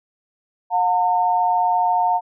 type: tone pair together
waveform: sine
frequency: 720 / 907.1 Hz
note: F#5 / A#5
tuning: -47 / -47 cents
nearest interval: major third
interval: 400 cents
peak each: -18 dBFS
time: 0.7-2.21 s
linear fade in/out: 50 ms
effects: none